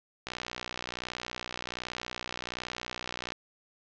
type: click train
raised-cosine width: 0.2 ms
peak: -17 dBFS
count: 188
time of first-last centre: 0.27-3.321 s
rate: 61.3 Hz
effects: low-pass 5000 Hz 12 dB/octave